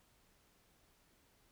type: silence
effects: pink hiss -71 dBFS RMS until 1.51 s